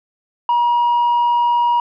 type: tone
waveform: sine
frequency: 956 Hz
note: A#5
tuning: 43 cents sharp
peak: -10 dBFS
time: 0.49-1.8 s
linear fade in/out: 2 ms
effects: tanh soft clip ceiling -11 dBFS